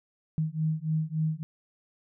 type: beating tone pair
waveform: sine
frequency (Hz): 155.56 / 159.06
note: D#3 / D#3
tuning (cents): 0 / +38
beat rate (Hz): 3.5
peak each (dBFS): -29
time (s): 0.38-1.43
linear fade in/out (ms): 0
effects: none